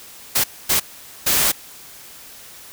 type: noise bursts at uneven times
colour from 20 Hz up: white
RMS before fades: -17 dBFS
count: 3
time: 0.35-0.44 / 0.69-0.8 / 1.26-1.52 s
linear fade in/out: 10 ms
effects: white hiss -41 dBFS RMS until 2.72 s